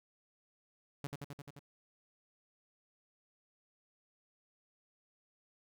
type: tone with echo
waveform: sawtooth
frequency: 142.8 Hz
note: D3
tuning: 48 cents flat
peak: -34 dBFS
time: 1.04-1.07 s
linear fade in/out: 0 ms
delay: 87 ms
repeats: 6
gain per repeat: -2 dB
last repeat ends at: 1.592 s
effects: none